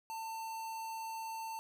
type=tone with notch filter; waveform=square; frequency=896 Hz; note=A5; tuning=31 cents sharp; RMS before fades=-42 dBFS; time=0.1-1.59 s; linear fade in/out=0 ms; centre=3400 Hz; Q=1.8; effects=12-bit